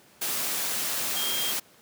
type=tone in noise; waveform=sine; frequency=3219 Hz; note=G7; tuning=45 cents sharp; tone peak=-30 dBFS; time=1.16-1.52 s; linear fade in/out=10 ms; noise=white; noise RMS=-29 dBFS; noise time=0.21-1.6 s; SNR=-4 dB; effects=pink hiss -56 dBFS RMS until 1.81 s + high-pass 150 Hz 12 dB/octave